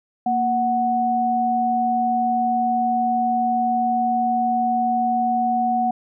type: tone pair together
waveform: sine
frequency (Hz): 233.1 / 740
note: A#3 / F#5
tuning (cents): 0 / 0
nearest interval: octave + minor sixth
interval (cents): 2000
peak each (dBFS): -24 / -18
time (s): 0.26-5.91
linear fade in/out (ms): 5
effects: none